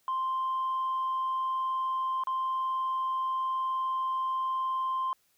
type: tone with dropouts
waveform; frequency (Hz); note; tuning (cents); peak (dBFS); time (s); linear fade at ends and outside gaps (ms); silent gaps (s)
sine; 1046.5; C6; 0; -26; 0.08-5.13; 1; 2.237-2.271
effects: tanh soft clip ceiling -25 dBFS + white hiss -70 dBFS RMS until 5.37 s